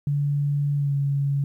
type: tone with pitch glide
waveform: sine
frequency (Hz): 143.7 to 140.34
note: D3 to C#3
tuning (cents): -37 to +22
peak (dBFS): -20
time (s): 0.07-1.44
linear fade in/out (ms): 2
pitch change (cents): -41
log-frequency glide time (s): 0.76-0.94
effects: 10-bit